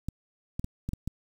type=clicks; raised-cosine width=5 ms; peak=-19 dBFS; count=6; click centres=0.086 / 0.595 / 0.644 / 0.89 / 0.934 / 1.076 s; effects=8-bit